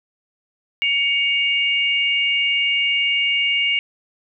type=tone pair together; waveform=sine; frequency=2240 / 2822 Hz; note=C#7 / F7; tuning=+18 / +17 cents; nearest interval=major third; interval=399 cents; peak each=-19 dBFS; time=0.82-3.79 s; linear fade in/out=0 ms; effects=none